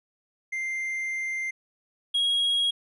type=tone pair in turn; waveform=triangle; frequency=2093 / 3295 Hz; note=C7 / G#7; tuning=0 / -14 cents; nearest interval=minor sixth; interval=786 cents; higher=second; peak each=-26 / -20 dBFS; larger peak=second; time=0.52-1.51 / 2.14-2.71 s; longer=first; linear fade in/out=10 ms; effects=resampled to 24000 Hz

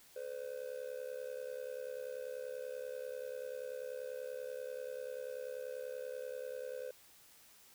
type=tone with amplitude modulation; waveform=triangle; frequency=509 Hz; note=C5; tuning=48 cents flat; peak=-35 dBFS; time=0.16-6.91 s; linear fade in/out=5 ms; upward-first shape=sine; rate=70.3 Hz; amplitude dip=90%; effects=white hiss -62 dBFS RMS until 7.74 s

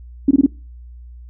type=tone bursts; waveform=sine; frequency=277.2 Hz; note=C#4; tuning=in tune; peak=-7 dBFS; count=4; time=0.28-0.463 s; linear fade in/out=5 ms; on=30 ms; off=21 ms; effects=noise-tail reverb RT60 0.3 s tail -23 dB re dry + added 60 Hz sine -35 dBFS peak until 1.29 s

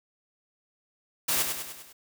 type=noise with echo; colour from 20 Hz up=white; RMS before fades=-26 dBFS; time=1.28-1.43 s; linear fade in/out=10 ms; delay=100 ms; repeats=5; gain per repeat=-5 dB; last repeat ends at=1.93 s; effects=none

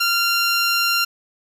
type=tone; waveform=15% pulse; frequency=1385 Hz; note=F6; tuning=15 cents flat; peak=-10 dBFS; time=0-1.05 s; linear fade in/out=10 ms; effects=resampled to 32000 Hz + 8-bit

